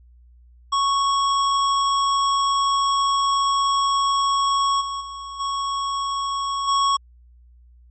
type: tone with level steps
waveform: square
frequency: 1107 Hz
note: C#6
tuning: 3 cents flat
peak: -18 / -26 / -32 / -23 / -17 dBFS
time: 0.72-6.97 s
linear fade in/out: 10 ms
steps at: 4.8 / 5 / 5.39 / 6.67 s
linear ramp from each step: 20 ms
effects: added 60 Hz sine -47 dBFS peak until 7.9 s + MP3 32 kbps